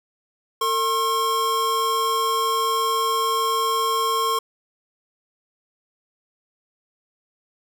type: tone pair together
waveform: square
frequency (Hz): 452.1 / 1075.3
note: A4 / C6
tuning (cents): +47 / +47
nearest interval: octave + minor third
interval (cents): 1500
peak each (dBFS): -27 / -21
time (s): 0.61-4.39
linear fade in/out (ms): 5
effects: none